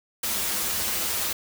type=noise with comb filter; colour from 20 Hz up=white; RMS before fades=-27 dBFS; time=0.23-1.33 s; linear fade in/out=5 ms; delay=7 ms; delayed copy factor=-0.75; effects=none